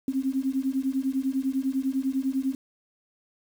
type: beating tone pair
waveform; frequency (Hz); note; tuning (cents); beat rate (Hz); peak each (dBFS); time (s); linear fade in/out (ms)
sine; 261.6 / 271.6; C4 / C#4; 0 / -35; 10; -27; 0.08-2.55; 2
effects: 8-bit